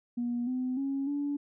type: tone with pitch steps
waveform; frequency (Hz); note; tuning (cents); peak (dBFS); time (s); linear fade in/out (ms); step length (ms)
sine; 240.4 / 254.4 / 274 / 286.9; B3 / C4 / C#4 / D4; -46 / -48 / -20 / -40; -28; 0.17-1.37; 10; 300
effects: tanh soft clip ceiling -24 dBFS